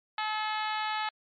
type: harmonic tone with a mistuned harmonic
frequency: 430 Hz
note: A4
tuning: 40 cents flat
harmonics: 2 / 3 / 4 / 5 / 6 / 7 / 8 / 9 / 10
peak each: -32 / -36 / -38 / -40 / -42 / -43 / -44 / -45 / -46 dBFS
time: 0.18-1.09 s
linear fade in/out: 2 ms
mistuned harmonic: 9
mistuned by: -16 cents
effects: MP3 48 kbps